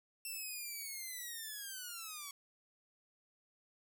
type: linear sweep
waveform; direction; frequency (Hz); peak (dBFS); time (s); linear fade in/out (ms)
5% pulse; down; 2697 to 1108.7; -33; 0.25-2.31; 2
effects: none